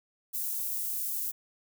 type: high-pass noise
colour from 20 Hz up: white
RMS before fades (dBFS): -33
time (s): 0.33-1.32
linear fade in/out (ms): 20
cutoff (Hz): 12000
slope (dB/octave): 12
effects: none